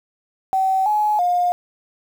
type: tone with pitch steps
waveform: sine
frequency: 764 / 845 / 711 Hz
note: G5 / G#5 / F5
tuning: -45 / +30 / +31 cents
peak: -15 dBFS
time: 0.53-1.52 s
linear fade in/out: 0 ms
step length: 330 ms
effects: 7-bit